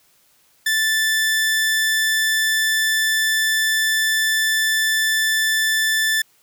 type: tone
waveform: sawtooth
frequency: 1760 Hz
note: A6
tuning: in tune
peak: -13 dBFS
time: 0.66-6.22 s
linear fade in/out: 5 ms
effects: white hiss -58 dBFS RMS until 6.42 s